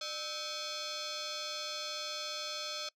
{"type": "tone with frequency modulation", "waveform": "sine", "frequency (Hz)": 349.7, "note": "F4", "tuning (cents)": 2, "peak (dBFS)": -35, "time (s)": [0.01, 2.89], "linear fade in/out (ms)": 5, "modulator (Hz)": 952, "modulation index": 5.6, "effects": ["noise-tail reverb RT60 0.1 s tail -23 dB re dry", "tanh soft clip ceiling -34 dBFS"]}